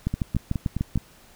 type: two click trains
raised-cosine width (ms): 5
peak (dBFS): -13 / -11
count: 5 / 7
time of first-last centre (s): 0.14-0.975 / 0.07-0.958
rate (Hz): 4.79 / 6.76
effects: pink hiss -53 dBFS RMS until 1.35 s